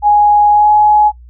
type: tone with pitch glide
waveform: sine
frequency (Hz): 830.6 to 842.2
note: G#5 to G#5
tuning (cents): 0 to +24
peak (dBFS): -5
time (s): 0.02-1.12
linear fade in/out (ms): 50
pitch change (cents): +24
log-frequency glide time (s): 0.51-0.7
effects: noise-tail reverb RT60 0.1 s tail -20 dB re dry + added 60 Hz sine -34 dBFS peak until 1.29 s